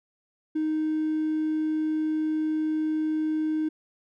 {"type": "tone with hard clipping", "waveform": "triangle", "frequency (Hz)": 311.1, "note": "D#4", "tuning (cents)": 0, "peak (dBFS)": -24, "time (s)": [0.55, 3.69], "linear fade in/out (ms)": 10, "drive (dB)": 4, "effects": []}